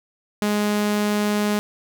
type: tone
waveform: sawtooth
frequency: 208.2 Hz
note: G#3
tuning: 5 cents sharp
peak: -15 dBFS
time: 0.42-1.59 s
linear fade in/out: 0 ms
effects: none